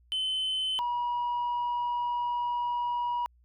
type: tone pair in turn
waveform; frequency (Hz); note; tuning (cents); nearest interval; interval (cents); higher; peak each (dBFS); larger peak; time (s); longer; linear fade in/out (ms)
sine; 3052 / 964.7; G7 / B5; -47 / -41; octave + minor sixth; 1994; first; -25; neither; 0.12-0.79 / 0.79-3.26; second; 0
effects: tanh soft clip ceiling -26 dBFS + added 60 Hz sine -59 dBFS peak until 3.44 s